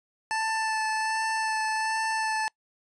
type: tone with vibrato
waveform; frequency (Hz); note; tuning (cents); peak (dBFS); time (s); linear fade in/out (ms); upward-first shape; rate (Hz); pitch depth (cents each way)
25% pulse; 880; A5; 0; -22; 0.31-2.48; 0; sine; 1.3; 13
effects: noise-tail reverb RT60 0.1 s tail -26 dB re dry + resampled to 22050 Hz

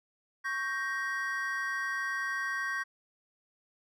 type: chord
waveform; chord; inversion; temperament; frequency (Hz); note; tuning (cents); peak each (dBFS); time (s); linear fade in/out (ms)
triangle; G diminished; second; equal with one note detuned; 1108.7 / 1568 / 1880.9; Db6 / G6 / Bb6; 0 / 0 / +15; -36 / -33 / -33; 0.44-2.84; 20
effects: none

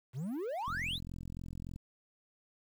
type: exponential sweep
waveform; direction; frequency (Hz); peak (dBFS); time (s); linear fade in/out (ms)
triangle; up; 113.6 to 4300; -33; 0.13-1; 50
type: click train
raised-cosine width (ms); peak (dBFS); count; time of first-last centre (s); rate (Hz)
5; -32; 48; 0.68-1.76; 43.5
effects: 10-bit

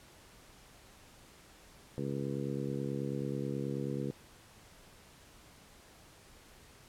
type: harmonic tone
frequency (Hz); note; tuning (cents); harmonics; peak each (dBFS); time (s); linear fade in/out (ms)
69.3; C#2; 0; 2 / 3 / 4 / 5 / 6 / 7; -38 / -40 / -41 / -42 / -43 / -43; 1.98-4.11; 0
effects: pink hiss -58 dBFS RMS until 6.88 s + low-pass 12000 Hz 12 dB/octave

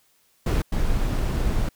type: noise bursts at uneven times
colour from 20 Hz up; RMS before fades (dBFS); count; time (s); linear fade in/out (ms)
brown; -22; 2; 0.46-0.62 / 0.72-1.69; 5
effects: white hiss -63 dBFS RMS until 1.75 s

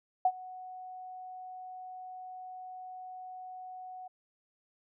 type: tone with ADSR envelope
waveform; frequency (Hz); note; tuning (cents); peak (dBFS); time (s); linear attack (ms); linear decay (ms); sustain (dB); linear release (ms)
sine; 740; F#5; 0; -20; 0.25-4.08; 4; 57; -22; 9
effects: none

